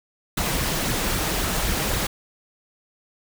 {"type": "noise with flanger", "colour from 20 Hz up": "pink", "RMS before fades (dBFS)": -24, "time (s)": [0.37, 2.07], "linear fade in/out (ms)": 5, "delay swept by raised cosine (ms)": [0.49, 6.39], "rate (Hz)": 3.8, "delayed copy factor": 0.6, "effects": []}